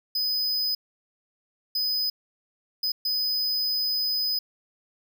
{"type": "tone bursts at uneven times", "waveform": "square", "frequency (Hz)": 5010, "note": "D#8", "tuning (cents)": 11, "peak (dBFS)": -24, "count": 4, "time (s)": [[0.15, 0.75], [1.75, 2.1], [2.83, 2.92], [3.05, 4.39]], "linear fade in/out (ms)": 5, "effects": []}